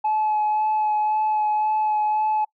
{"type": "tone with vibrato", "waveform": "sine", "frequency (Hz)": 855, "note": "A5", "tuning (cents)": -50, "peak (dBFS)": -17, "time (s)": [0.04, 2.45], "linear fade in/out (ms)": 10, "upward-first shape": "sine", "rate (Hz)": 1.9, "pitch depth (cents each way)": 14, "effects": ["noise-tail reverb RT60 0.1 s tail -25 dB re dry", "tanh soft clip ceiling -16 dBFS"]}